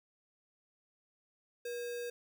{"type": "tone with sample-and-hold", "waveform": "sine", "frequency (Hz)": 480, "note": "B4", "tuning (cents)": -49, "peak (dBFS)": -37, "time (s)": [1.65, 2.1], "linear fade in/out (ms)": 5, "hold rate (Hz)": 2100, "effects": []}